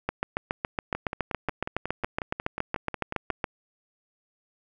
two click trains, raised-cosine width 0.5 ms, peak -16 / -11 dBFS, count 14 / 25, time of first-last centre 0.95-3.305 / 0.09-3.442 s, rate 5.52 / 7.16 Hz, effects none

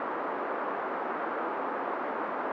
white band-pass noise, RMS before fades -33 dBFS, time 0-2.52 s, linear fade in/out 2 ms, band 270 to 1300 Hz, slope 24 dB/octave, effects none

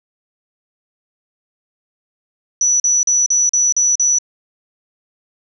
sine tone bursts, 5920 Hz, F#8, in tune, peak -11 dBFS, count 7, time 2.61-4.186 s, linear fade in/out 2 ms, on 190 ms, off 41 ms, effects none

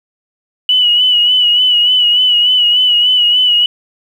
sine tone with vibrato, 2948 Hz, F#7, 7 cents flat, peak -7 dBFS, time 0.69-3.66 s, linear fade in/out 2 ms, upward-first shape sine, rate 3.4 Hz, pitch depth 44 cents each way, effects 7-bit

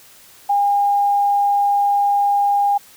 sine tone, 810 Hz, G#5, 43 cents flat, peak -13 dBFS, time 0.49-2.78 s, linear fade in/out 10 ms, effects white hiss -46 dBFS RMS until 2.96 s

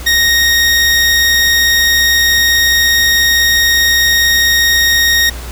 20% pulse tone, 1864.7 Hz, A#6, in tune, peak -3 dBFS, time 0.06-5.3 s, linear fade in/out 10 ms, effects added 60 Hz sine -24 dBFS peak until 5.51 s + pink hiss -30 dBFS RMS until 5.51 s

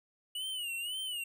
square tone with vibrato, 2909 Hz, F#7, 30 cents flat, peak -36 dBFS, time 0.35-1.24 s, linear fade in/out 5 ms, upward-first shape sine, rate 1.9 Hz, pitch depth 120 cents each way, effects none

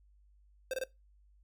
square tone bursts, 523.3 Hz, C5, in tune, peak -33 dBFS, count 3, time 0.71-0.838 s, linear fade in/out 2 ms, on 26 ms, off 25 ms, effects noise-tail reverb RT60 0.2 s tail -20 dB re dry + added 50 Hz sine -61 dBFS peak until 1.43 s

